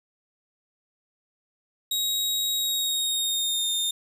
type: tone with pitch glide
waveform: sawtooth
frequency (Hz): 3799 to 3644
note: A#7 to A#7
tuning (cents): +32 to -40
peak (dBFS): -21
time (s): 1.91-3.91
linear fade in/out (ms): 5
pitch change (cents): -72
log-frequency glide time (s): 2.57-3.73
effects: 9-bit